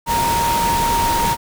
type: tone in noise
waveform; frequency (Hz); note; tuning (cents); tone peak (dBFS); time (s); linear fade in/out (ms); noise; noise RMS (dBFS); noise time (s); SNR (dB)
sine; 932.3; A#5; 0; -16; 0.06-1.37; 50; pink; -22; 0.06-1.37; +3
effects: none